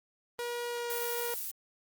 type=tone with pitch glide; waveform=sawtooth; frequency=479.1 to 475.5 Hz; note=A#4 to A#4; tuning=+47 to +34 cents; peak=-30 dBFS; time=0.39-1.34 s; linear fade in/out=0 ms; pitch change=-13 cents; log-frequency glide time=0.69-0.89 s
type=noise; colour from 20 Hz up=violet; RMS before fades=-37 dBFS; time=0.9-1.51 s; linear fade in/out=0 ms
effects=Opus 32 kbps